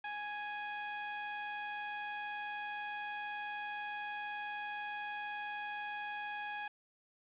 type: tone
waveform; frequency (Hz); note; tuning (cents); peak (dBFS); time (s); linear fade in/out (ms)
20% pulse; 831; G#5; +1; -34; 0.04-6.68; 5
effects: resampled to 8000 Hz + 10-bit